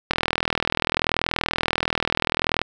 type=click train; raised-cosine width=0.3 ms; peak=-3 dBFS; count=103; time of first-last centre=0.11-2.616 s; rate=40.7 Hz; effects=none